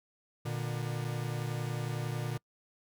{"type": "tone pair together", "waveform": "45% pulse", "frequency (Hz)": [119.06, 150], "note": ["A#2", "D3"], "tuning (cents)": [37, 37], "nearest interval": "major third", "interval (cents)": 400, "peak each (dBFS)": [-35, -37], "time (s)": [0.45, 2.38], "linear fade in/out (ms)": 10, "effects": ["noise-tail reverb RT60 0.1 s tail -26 dB re dry"]}